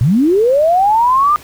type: linear sweep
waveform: sine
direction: up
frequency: 104.6 to 1223 Hz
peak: -8 dBFS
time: 0.01-1.36 s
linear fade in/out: 0 ms
effects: pink hiss -38 dBFS RMS until 1.43 s